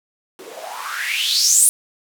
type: noise with band-pass filter sweep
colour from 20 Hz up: blue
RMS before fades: -19 dBFS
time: 0.39-1.69 s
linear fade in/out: 0 ms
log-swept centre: 350 to 10000 Hz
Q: 7
effects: none